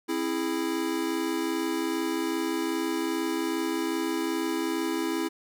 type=chord; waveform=square; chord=C augmented; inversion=none; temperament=equal with one note detuned; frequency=267.1 / 329.6 / 415.3 Hz; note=C4 / E4 / G#4; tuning=+36 / 0 / 0 cents; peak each=-34 / -29 / -35 dBFS; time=0.08-5.29 s; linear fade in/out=20 ms; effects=none